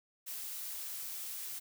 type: noise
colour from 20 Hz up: blue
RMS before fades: -42 dBFS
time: 0.26-1.6 s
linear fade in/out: 20 ms
effects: none